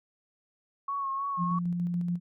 sine tone with vibrato, 1100 Hz, C#6, 14 cents flat, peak -29 dBFS, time 0.88-1.59 s, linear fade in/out 5 ms, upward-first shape sine, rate 3.2 Hz, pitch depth 34 cents each way
sine tone with tremolo, 174.61 Hz, F3, in tune, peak -26 dBFS, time 1.37-2.2 s, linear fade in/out 50 ms, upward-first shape square, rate 7 Hz, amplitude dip 25%
effects none

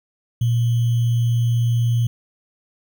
sine tone with sample-and-hold, 118 Hz, A#2, 22 cents sharp, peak -15 dBFS, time 0.41-2.07 s, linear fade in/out 5 ms, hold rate 3150 Hz, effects none

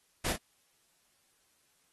pink noise with echo, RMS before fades -33 dBFS, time 0.24-0.33 s, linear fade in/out 10 ms, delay 36 ms, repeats 1, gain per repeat -6 dB, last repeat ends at 0.366 s, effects white hiss -71 dBFS RMS until 1.92 s + AAC 32 kbps

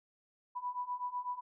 sine beating tone pair, 983 / 991 Hz, B5 / B5, -8 / +6 cents, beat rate 8 Hz, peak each -40 / -38 dBFS, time 0.55-1.41 s, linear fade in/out 20 ms, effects none

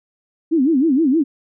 sine tone with vibrato, 290.9 Hz, D4, 16 cents flat, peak -12 dBFS, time 0.51-1.24 s, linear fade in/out 20 ms, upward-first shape sine, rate 6.4 Hz, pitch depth 250 cents each way, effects none

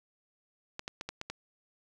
clicks, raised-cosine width 0.2 ms, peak -20 dBFS, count 6, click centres 0.794 / 0.879 / 1.011 / 1.09 / 1.214 / 1.3 s, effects none

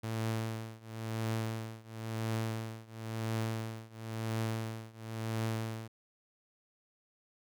sawtooth tone with tremolo, 111.8 Hz, A2, 28 cents sharp, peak -27 dBFS, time 0.03-5.88 s, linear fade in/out 10 ms, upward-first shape triangle, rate 0.97 Hz, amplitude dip 95%, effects none

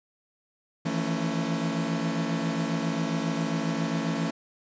40% pulse tone cluster, 162.2 / 169.6 / 223.1 / 276.2 Hz, E3 / E3 / A3 / C#4, -28 / +50 / +24 / -6 cents, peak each -31 dBFS, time 0.85-4.31 s, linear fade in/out 10 ms, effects resampled to 16000 Hz

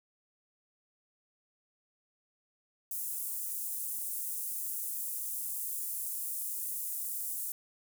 pink high-pass noise, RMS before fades -37 dBFS, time 2.91-7.52 s, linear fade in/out 2 ms, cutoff 9300 Hz, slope 24 dB/octave, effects none

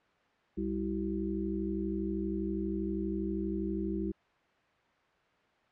harmonic tone with a mistuned harmonic, 65.41 Hz, C2, in tune, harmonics 1 / 3 / 5 / 6, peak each -40 / -35 / -35 / -39 dBFS, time 0.57-4.12 s, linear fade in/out 10 ms, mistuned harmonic 6, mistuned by -58 cents, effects white hiss -67 dBFS RMS until 5.71 s + low-pass 2000 Hz 12 dB/octave

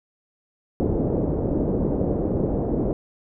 white low-pass noise, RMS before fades -23 dBFS, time 0.8-2.93 s, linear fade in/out 0 ms, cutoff 480 Hz, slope 24 dB/octave, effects none

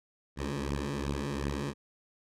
10% pulse beating tone pair, 69.5 / 72.2 Hz, C#2 / D2, +5 / -29 cents, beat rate 2.7 Hz, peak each -26 / -27 dBFS, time 0.36-1.74 s, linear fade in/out 50 ms, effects low-pass 9000 Hz 12 dB/octave

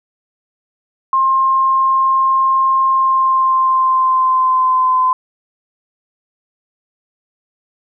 sine tone with pitch glide, 1062 to 1025.2 Hz, C6 to C6, +25 to -36 cents, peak -10 dBFS, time 1.13-5.13 s, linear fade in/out 2 ms, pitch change -61 cents, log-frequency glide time 2.87-5.01 s, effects none

